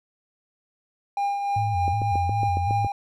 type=tone with tremolo; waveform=triangle; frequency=804 Hz; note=G5; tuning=44 cents sharp; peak=-19 dBFS; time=1.17-2.92 s; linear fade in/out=2 ms; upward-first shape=triangle; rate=3.3 Hz; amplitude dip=45%
type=tone with vibrato; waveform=sine; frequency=98 Hz; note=G2; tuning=in tune; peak=-24 dBFS; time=1.56-2.87 s; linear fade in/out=5 ms; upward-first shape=square; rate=2.7 Hz; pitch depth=150 cents each way
type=click train; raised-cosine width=2 ms; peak=-18 dBFS; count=8; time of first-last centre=1.88-2.847 s; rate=7.24 Hz
effects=none